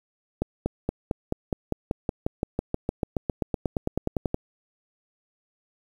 accelerating click train, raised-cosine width 2 ms, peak -11 dBFS, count 27, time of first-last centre 0.42-4.344 s, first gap 240 ms, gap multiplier 0.96, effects 8-bit

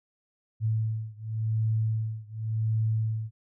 sine beating tone pair, 110 / 110.9 Hz, A2 / A2, 0 / +14 cents, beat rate 0.9 Hz, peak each -28 / -29 dBFS, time 0.6-3.31 s, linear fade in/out 50 ms, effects none

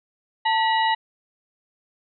harmonic tone with a mistuned harmonic, 967 Hz, B5, 37 cents flat, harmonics 1 / 2 / 3 / 4, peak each -19 / -25 / -29 / -31 dBFS, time 0.45-0.95 s, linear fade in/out 10 ms, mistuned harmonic 1, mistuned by -140 cents, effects none

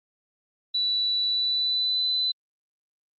sine tone with pitch glide, 3951 to 4011 Hz, B7 to B7, 0 to +26 cents, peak -22 dBFS, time 0.74-2.32 s, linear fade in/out 10 ms, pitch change +26 cents, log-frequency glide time 1.27-2.06 s, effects Opus 48 kbps

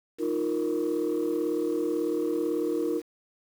sine chord, Eb suspended second, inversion none, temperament equal, 311.1 / 349.2 / 466.2 Hz, Eb4 / F4 / Bb4, 0 / 0 / 0 cents, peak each -28 dBFS, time 0.18-3.02 s, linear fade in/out 50 ms, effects tanh soft clip ceiling -20 dBFS + 8-bit

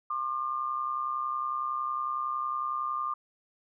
sine tone pair together, 1069.1 / 1200 Hz, C6 / D6, +37 / +37 cents, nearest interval major second, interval 200 cents, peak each -35 / -30 dBFS, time 0.1-3.14 s, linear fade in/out 5 ms, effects none

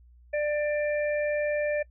harmonic tone, 593 Hz, D5, 17 cents sharp, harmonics 1 / 3 / 4, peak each -25 / -35 / -37 dBFS, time 0.33-1.83 s, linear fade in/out 10 ms, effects noise-tail reverb RT60 0.1 s tail -24 dB re dry + added 60 Hz sine -52 dBFS peak until 1.9 s

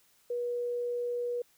sine tone, 483.5 Hz, B4, 37 cents flat, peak -30 dBFS, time 0.3-1.42 s, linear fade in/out 5 ms, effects white hiss -66 dBFS RMS until 1.57 s

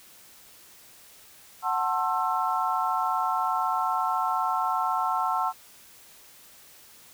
sine chord, F# half-diminished seventh, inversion none, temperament just, 740 / 888 / 1065.6 / 1332 Hz, F#5 / A5 / C6 / E6, 0 / +16 / +31 / +18 cents, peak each -29 dBFS, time 1.62-5.53 s, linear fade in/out 50 ms, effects white hiss -52 dBFS RMS until 7.13 s

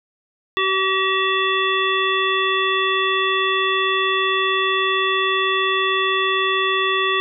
harmonic tone, 382.2 Hz, G4, 44 cents flat, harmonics 1 / 3 / 5 / 7 / 9, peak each -23 / -21 / -23 / -25 / -24 dBFS, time 0.57-7.2 s, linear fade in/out 0 ms, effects none

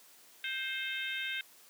harmonic tone with a mistuned harmonic, 523.3 Hz, C5, in tune, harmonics 3 / 4 / 5 / 6 / 7, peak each -39 / -40 / -41 / -42 / -42 dBFS, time 0.44-1.41 s, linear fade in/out 2 ms, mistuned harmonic 4, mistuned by +23 cents, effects white hiss -59 dBFS RMS until 1.69 s + high-pass 200 Hz 12 dB/octave

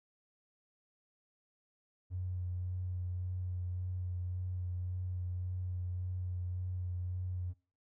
triangle tone with vibrato, 90.5 Hz, F#2, 38 cents flat, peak -31 dBFS, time 2.1-7.54 s, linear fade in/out 50 ms, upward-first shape sine, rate 1.8 Hz, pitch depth 17 cents each way, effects noise-tail reverb RT60 0.4 s tail -24 dB re dry + tanh soft clip ceiling -33 dBFS

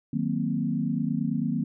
sine chord, C half-diminished seventh, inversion first, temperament equal, 155.56 / 185 / 233.1 / 261.6 Hz, Eb3 / Gb3 / Bb3 / C4, 0 / 0 / 0 / 0 cents, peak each -30 / -31 / -28 / -31 dBFS, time 0.13-1.64 s, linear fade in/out 5 ms, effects none

